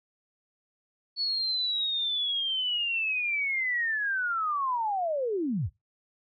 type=linear sweep; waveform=sine; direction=down; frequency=4435 to 59.2 Hz; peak=-26 dBFS; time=1.16-5.7 s; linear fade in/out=50 ms; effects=noise-tail reverb RT60 0.2 s tail -21 dB re dry

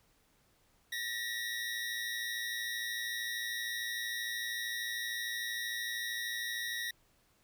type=tone pair together; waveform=25% pulse; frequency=1800 / 1913.1 Hz; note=A6 / A#6; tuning=+39 / +44 cents; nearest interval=minor second; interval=105 cents; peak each=-38 / -33 dBFS; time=0.92-6.91 s; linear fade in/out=5 ms; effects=pink hiss -70 dBFS RMS until 7.43 s

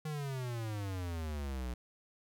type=exponential sweep; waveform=square; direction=down; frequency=157 to 59.4 Hz; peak=-37 dBFS; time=0.05-1.74 s; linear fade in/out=5 ms; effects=none

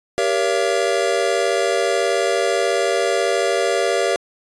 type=chord; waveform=square; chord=G diminished seventh; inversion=none; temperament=just; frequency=392 / 470.4 / 564.5 / 677.4 Hz; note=G4 / Bb4 / Db5 / Fb5; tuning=0 / +16 / +31 / +47 cents; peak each=-23 dBFS; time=0.18-4.16 s; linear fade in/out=0 ms; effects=resampled to 22050 Hz

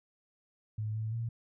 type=tone with pitch steps; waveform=sine; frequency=107.7 / 109.9 / 115.4 Hz; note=A2 / A2 / A#2; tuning=-37 / -2 / -17 cents; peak=-32 dBFS; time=0.78-1.29 s; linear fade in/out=5 ms; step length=170 ms; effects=none

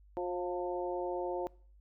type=harmonic tone with a mistuned harmonic; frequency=178.5 Hz; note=F3; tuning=38 cents sharp; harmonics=2 / 3 / 4 / 5; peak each=-36 / -38 / -41 / -42 dBFS; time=0.17-1.47 s; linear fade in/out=0 ms; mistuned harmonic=4; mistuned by=-23 cents; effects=noise-tail reverb RT60 0.5 s tail -23 dB re dry + added 50 Hz sine -57 dBFS peak until 1.8 s

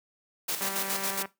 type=noise with tremolo; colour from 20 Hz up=white; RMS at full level=-30 dBFS; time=0.48-1.23 s; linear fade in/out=10 ms; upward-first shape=square; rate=7.2 Hz; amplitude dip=55%
type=click train; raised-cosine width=0.5 ms; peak=-22 dBFS; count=127; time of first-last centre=0.61-1.256 s; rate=195 Hz
effects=noise-tail reverb RT60 0.2 s tail -18 dB re dry + high-pass 150 Hz 12 dB/octave

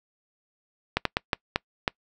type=slowing click train; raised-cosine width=0.3 ms; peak=-6 dBFS; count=6; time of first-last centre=0.97-1.878 s; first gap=83 ms; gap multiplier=1.4; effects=noise-tail reverb RT60 0.1 s tail -26 dB re dry

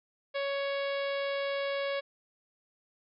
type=harmonic tone; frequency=557 Hz; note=C#5; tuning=8 cents sharp; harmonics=1 / 2 / 3 / 4 / 5 / 6 / 7 / 8 / 9; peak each=-31 / -41 / -41 / -41 / -46 / -45 / -48 / -51 / -54 dBFS; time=0.34-2.01 s; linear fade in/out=20 ms; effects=none

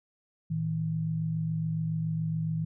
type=tone pair together; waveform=sine; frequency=113.04 / 160.2 Hz; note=A2 / E3; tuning=+47 / -49 cents; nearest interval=tritone; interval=604 cents; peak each=-35 / -28 dBFS; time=0.5-2.65 s; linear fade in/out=10 ms; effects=none

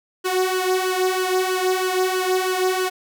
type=tone with flanger; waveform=sawtooth; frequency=371.1 Hz; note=F#4; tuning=5 cents sharp; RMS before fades=-21 dBFS; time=0.24-2.9 s; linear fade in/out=20 ms; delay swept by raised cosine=0.65 to 2.55 ms; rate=3.1 Hz; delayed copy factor=+0.65; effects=none

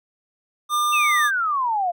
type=tone; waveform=square; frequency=1200 Hz; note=D6; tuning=37 cents sharp; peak=-19 dBFS; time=0.69-1.31 s; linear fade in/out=50 ms
type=exponential sweep; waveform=sine; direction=down; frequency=2739 to 678 Hz; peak=-19 dBFS; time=0.92-1.92 s; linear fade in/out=20 ms
effects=none

